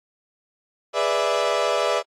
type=chord; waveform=30% pulse; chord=E dominant seventh; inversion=first; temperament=equal; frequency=415.3 / 493.9 / 587.3 / 659.3 Hz; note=G#4 / B4 / D5 / E5; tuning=0 / 0 / 0 / 0 cents; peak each=-25 / -23 / -21 / -22 dBFS; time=0.93-2.03 s; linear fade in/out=50 ms; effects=low-pass 6000 Hz 12 dB/octave + AAC 48 kbps